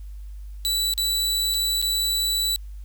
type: tone with dropouts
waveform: sawtooth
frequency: 3951 Hz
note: B7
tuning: in tune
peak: -18 dBFS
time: 0.65-2.56 s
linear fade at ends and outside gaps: 0 ms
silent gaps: 0.937-0.978 / 1.54-1.544 / 1.816-1.825 s
effects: added 50 Hz sine -34 dBFS peak until 2.84 s + white hiss -62 dBFS RMS until 2.84 s